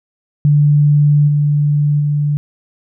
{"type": "tone with level steps", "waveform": "sine", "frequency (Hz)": 146.83, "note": "D3", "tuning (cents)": 0, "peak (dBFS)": [-7, -10, -12], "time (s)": [0.45, 2.37], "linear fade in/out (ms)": 0, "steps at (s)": [1.27, 1.99], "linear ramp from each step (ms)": 20, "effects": []}